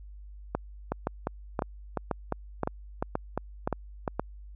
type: two click trains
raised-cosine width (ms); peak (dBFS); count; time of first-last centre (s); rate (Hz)
1; -14 / -13; 10 / 8; 0.92-4.078 / 0.55-4.196; 2.85 / 1.92
effects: added 50 Hz sine -43 dBFS peak until 4.55 s